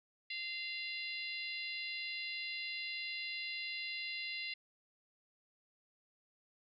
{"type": "harmonic tone with a mistuned harmonic", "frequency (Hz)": 693, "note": "F5", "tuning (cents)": -14, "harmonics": [3, 4, 5, 6, 7], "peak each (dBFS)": [-43, -44, -50, -46, -51], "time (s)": [0.3, 4.54], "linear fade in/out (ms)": 5, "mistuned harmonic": 6, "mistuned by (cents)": -31, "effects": []}